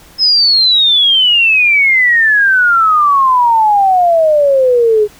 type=exponential sweep; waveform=sine; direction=down; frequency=5200 to 411.6 Hz; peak=-6 dBFS; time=0.18-5.08 s; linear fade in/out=50 ms; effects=pink hiss -41 dBFS RMS until 5.19 s